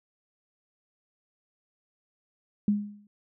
sine tone with exponential decay, 206.2 Hz, G#3, 12 cents flat, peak -18 dBFS, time 2.68-3.07 s, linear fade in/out 2 ms, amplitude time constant 84 ms, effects none

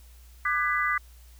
sine chord, G# half-diminished seventh, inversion second, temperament just, 1196.1 / 1495.1 / 1661.2 / 1993.5 Hz, D6 / F#6 / G#6 / B6, +31 / +18 / 0 / +16 cents, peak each -27 / -31 / -33 / -27 dBFS, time 0.45-0.98 s, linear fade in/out 5 ms, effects added 60 Hz sine -48 dBFS peak until 1.39 s + white hiss -59 dBFS RMS until 1.39 s

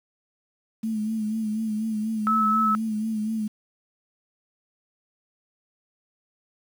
sine tone with vibrato, 217.7 Hz, A3, 18 cents flat, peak -24 dBFS, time 0.83-3.48 s, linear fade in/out 10 ms, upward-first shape sine, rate 4.1 Hz, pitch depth 46 cents each way
sine tone, 1300 Hz, E6, 24 cents flat, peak -19 dBFS, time 2.27-2.75 s, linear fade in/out 0 ms
effects 8-bit

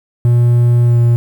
triangle tone with pitch glide, 120 to 118.69 Hz, B2 to A#2, -49 to +32 cents, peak -5 dBFS, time 0.25-1.16 s, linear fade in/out 0 ms, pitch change -19 cents, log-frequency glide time 0.84-0.99 s, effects 7-bit

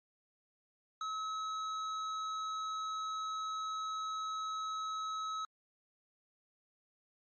sine tone with tanh clipping, 1288 Hz, E6, 41 cents flat, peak -38 dBFS, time 1.01-5.45 s, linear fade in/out 2 ms, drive 13 dB, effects MP3 32 kbps

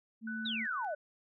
sine tone, 223.4 Hz, A3, 27 cents sharp, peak -38 dBFS, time 0.21-0.67 s, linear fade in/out 50 ms
sine tone with tremolo, 1492 Hz, F#6, 14 cents sharp, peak -39 dBFS, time 0.27-0.95 s, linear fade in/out 5 ms, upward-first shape square, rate 2.6 Hz, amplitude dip 45%
sine exponential sweep, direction down, 3995 to 568 Hz, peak -34 dBFS, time 0.45-0.95 s, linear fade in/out 10 ms
effects none

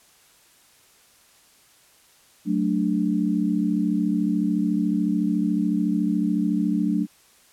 sine chord, D major, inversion first, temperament equal with one note detuned, 186.07 / 220 / 293.7 Hz, F#3 / A3 / D4, +10 / 0 / 0 cents, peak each -24 dBFS, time 2.45-7.07 s, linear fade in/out 50 ms, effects white hiss -56 dBFS RMS until 7.52 s + low-pass 12000 Hz 12 dB/octave

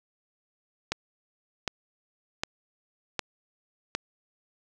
click train, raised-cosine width 0.2 ms, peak -10 dBFS, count 5, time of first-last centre 0.92-3.95 s, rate 1.32 Hz, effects none

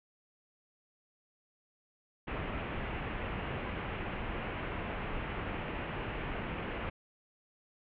pink low-pass noise, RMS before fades -38 dBFS, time 2.27-6.9 s, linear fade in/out 10 ms, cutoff 2900 Hz, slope 48 dB/octave, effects none

